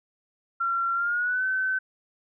sine tone with pitch glide, 1368 to 1526.7 Hz, F6 to G6, -36 to -46 cents, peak -23 dBFS, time 0.6-1.79 s, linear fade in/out 10 ms, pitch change +190 cents, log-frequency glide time 0.94-1.45 s, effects none

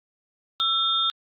sine tone cluster, 1335 / 3304 / 3600 Hz, E6 / G#7 / A7, +22 / -10 / +39 cents, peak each -26 / -29 / -22 dBFS, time 0.6-1.1 s, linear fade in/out 0 ms, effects Opus 48 kbps

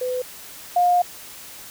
sine tone pair in turn, 504 / 711.2 Hz, B4 / F5, +35 / +31 cents, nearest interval tritone, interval 596 cents, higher second, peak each -22 / -14 dBFS, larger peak second, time 0.01-0.22 / 0.76-1.02 s, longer second, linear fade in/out 5 ms, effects white hiss -40 dBFS RMS until 1.7 s

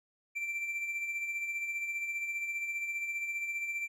triangle tone with tremolo, 2349 Hz, D7, in tune, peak -30 dBFS, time 0.35-3.88 s, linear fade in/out 20 ms, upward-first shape sine, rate 15 Hz, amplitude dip 45%, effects none

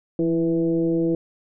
sine tone with frequency modulation, 331.6 Hz, E4, 10 cents sharp, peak -18 dBFS, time 0.19-1.15 s, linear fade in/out 2 ms, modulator 163 Hz, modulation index 0.88, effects none

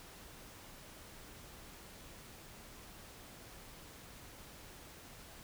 silence, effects pink hiss -54 dBFS RMS until 5.43 s

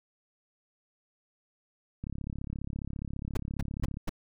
click train, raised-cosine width 5 ms, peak -24 dBFS, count 68, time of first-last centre 2.04-3.971 s, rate 34.7 Hz
brown noise bursts, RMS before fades -28 dBFS, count 4, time 3.35-4.094 s, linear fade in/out 5 ms, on 21 ms, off 220 ms
effects none

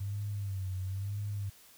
sine tone with vibrato, 98 Hz, G2, in tune, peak -33 dBFS, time 0-1.5 s, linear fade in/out 10 ms, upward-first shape sine, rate 1 Hz, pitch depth 87 cents each way, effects white hiss -58 dBFS RMS until 1.77 s

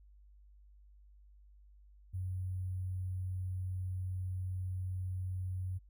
sine tone with sample-and-hold, 92.5 Hz, F#2, in tune, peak -35 dBFS, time 2.13-5.79 s, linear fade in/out 20 ms, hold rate 11025 Hz, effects added 50 Hz sine -57 dBFS peak until 5.89 s

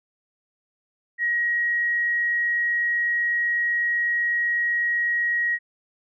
sine tone, 1896 Hz, A#6, 29 cents sharp, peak -20 dBFS, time 1.18-5.59 s, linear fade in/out 50 ms, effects none

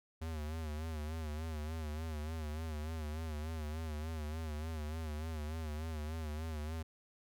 square tone with vibrato, 78 Hz, D#2, 5 cents sharp, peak -39 dBFS, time 0.21-6.83 s, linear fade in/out 10 ms, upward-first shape sine, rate 3.4 Hz, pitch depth 77 cents each way, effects none

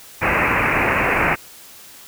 white low-pass noise, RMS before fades -18 dBFS, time 0.21-1.36 s, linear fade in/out 20 ms, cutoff 2600 Hz, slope 96 dB/octave, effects white hiss -42 dBFS RMS until 2.07 s

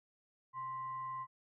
sine tone with frequency modulation, 1046.5 Hz, C6, in tune, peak -39 dBFS, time 0.53-1.27 s, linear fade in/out 50 ms, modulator 918 Hz, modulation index 0.25, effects none

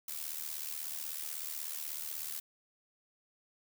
blue noise with amplitude modulation, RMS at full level -37 dBFS, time 0.08-2.4 s, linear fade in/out 5 ms, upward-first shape sine, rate 76.3 Hz, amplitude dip 75%, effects none

